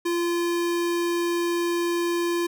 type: tone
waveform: square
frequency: 344.3 Hz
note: F4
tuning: 25 cents flat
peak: -23 dBFS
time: 0.05-2.47 s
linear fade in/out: 10 ms
effects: none